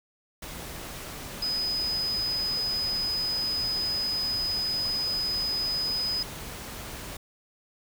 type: tone in noise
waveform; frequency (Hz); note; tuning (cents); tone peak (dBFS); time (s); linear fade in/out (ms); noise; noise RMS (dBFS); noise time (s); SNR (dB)
sine; 5010; D#8; +11; -26; 1.42-6.23; 5; pink; -39; 0.42-7.17; +10
effects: none